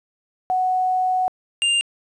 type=tone pair in turn; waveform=sine / square; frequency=741 / 2798 Hz; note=F#5 / F7; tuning=+2 / +3 cents; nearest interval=octave + major seventh; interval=2301 cents; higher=second; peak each=-17 dBFS; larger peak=neither; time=0.5-1.28 / 1.62-1.81 s; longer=first; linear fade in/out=0 ms; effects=resampled to 24000 Hz + 9-bit